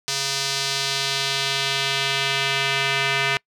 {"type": "tone with band-pass filter sweep", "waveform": "square", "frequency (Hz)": 137.3, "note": "C#3", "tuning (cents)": -16, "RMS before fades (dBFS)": -23, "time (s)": [0.08, 3.37], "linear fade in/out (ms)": 0, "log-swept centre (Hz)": [5200, 2400], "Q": 1.6, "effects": ["noise-tail reverb RT60 0.1 s tail -26 dB re dry"]}